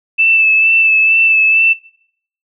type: tone with vibrato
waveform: sine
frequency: 2637 Hz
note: E7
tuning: in tune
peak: -7 dBFS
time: 0.18-1.74 s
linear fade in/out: 20 ms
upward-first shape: sine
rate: 2.2 Hz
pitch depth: 23 cents each way
effects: noise-tail reverb RT60 0.7 s tail -23 dB re dry